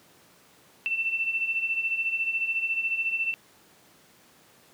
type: beating tone pair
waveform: sine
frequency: 2668 / 2682 Hz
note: E7 / E7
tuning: +20 / +29 cents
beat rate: 14 Hz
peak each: -32 / -26 dBFS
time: 0.86-3.34 s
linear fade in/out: 0 ms
effects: pink hiss -57 dBFS RMS until 4.73 s + high-pass 150 Hz 12 dB/octave